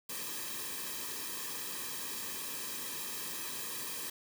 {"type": "noise with comb filter", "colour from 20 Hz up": "white", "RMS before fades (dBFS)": -40, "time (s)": [0.09, 4.1], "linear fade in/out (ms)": 5, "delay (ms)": 1.4, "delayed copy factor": -0.85, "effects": []}